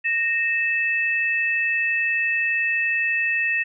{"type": "tone pair together", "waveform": "sine", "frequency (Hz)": [1854.7, 2623], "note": ["A#6", "E7"], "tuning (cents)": [-9, -9], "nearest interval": "tritone", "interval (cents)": 600, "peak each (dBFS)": -22, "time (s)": [0.04, 3.64], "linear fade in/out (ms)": 20, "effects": []}